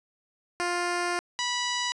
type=tone pair in turn; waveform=10% pulse; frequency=351.3 / 979.9 Hz; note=F4 / B5; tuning=+10 / -14 cents; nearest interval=octave + tritone; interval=1776 cents; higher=second; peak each=-18 dBFS; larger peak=neither; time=0.6-1.19 / 1.39-1.92 s; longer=first; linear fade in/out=0 ms; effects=resampled to 22050 Hz